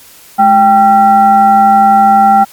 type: tone with frequency modulation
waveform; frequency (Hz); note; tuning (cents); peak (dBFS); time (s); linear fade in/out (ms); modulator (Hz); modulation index
sine; 786; G5; +4; -3; 0.38-2.45; 20; 574; 0.58
effects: white hiss -38 dBFS RMS until 2.52 s + Opus 48 kbps